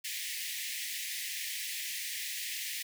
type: high-pass noise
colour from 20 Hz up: pink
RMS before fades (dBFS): -38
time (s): 0.04-2.83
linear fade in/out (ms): 10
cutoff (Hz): 1800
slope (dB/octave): 96
effects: none